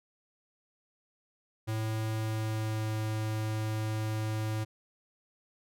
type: tone with pitch glide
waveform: square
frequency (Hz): 110 to 108.86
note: A2 to A2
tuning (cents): 0 to -18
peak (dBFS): -31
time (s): 1.67-4.65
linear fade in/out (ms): 20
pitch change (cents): -18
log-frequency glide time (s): 2.15-2.94
effects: none